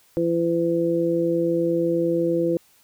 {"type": "harmonic tone", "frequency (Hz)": 168.5, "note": "E3", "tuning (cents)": 38, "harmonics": [1, 2, 3], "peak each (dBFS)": [-28, -21, -23], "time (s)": [0.17, 2.57], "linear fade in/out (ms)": 0, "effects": ["white hiss -58 dBFS RMS until 2.83 s"]}